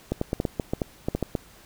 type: clicks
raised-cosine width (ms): 2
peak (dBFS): -11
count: 12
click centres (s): 0.12 / 0.214 / 0.331 / 0.401 / 0.452 / 0.598 / 0.735 / 0.818 / 1.085 / 1.15 / 1.227 / 1.352
effects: pink hiss -52 dBFS RMS until 1.65 s